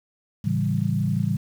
sine chord, A dominant seventh, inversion none, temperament equal, 110 / 138.59 / 164.81 / 196 Hz, A2 / C#3 / E3 / G3, 0 / 0 / 0 / 0 cents, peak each -26 dBFS, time 0.44-1.37 s, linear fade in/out 10 ms, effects 8-bit

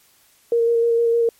sine tone with vibrato, 465.4 Hz, A#4, 3 cents flat, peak -14 dBFS, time 0.52-1.29 s, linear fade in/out 2 ms, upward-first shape square, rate 6.5 Hz, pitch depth 12 cents each way, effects white hiss -56 dBFS RMS until 1.39 s + MP3 64 kbps

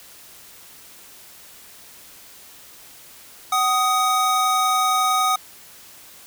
square tone pair together, 755 / 1248.1 Hz, F#5 / D#6, +35 / +5 cents, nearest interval major sixth, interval 870 cents, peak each -23 / -19 dBFS, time 3.52-5.36 s, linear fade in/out 5 ms, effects white hiss -45 dBFS RMS until 6.26 s

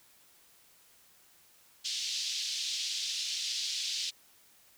white band-pass noise, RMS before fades -35 dBFS, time 1.84-4.11 s, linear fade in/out 20 ms, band 3200 to 5400 Hz, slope 24 dB/octave, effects white hiss -62 dBFS RMS until 4.77 s

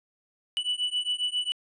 triangle beating tone pair, 2960 / 2967.4 Hz, F#7 / F#7, 0 / +4 cents, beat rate 7.4 Hz, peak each -28 dBFS, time 0.57-1.52 s, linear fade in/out 0 ms, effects resampled to 24000 Hz

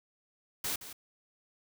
white noise with echo, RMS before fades -34 dBFS, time 0.64-0.76 s, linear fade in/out 5 ms, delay 170 ms, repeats 1, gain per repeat -12 dB, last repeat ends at 0.93 s, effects none

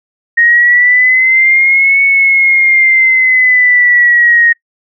sine linear two-way sweep, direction up then down, 1864.7 to 2217 to 1864.7 Hz, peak -5 dBFS, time 0.37-4.53 s, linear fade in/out 10 ms, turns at 2.02 s, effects noise-tail reverb RT60 0.1 s tail -21 dB re dry

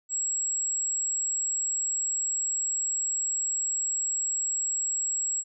sine tone, 7670 Hz, A#8, 48 cents sharp, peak -26 dBFS, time 0.09-5.44 s, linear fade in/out 50 ms, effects none

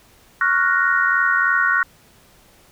sine chord, Gb major seventh, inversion second, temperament equal, 1108.7 / 1396.9 / 1480 / 1864.7 Hz, Db6 / F6 / Gb6 / Bb6, 0 / 0 / 0 / 0 cents, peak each -22 / -21 / -18 / -21 dBFS, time 0.41-1.83 s, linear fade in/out 2 ms, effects pink hiss -52 dBFS RMS until 2.71 s

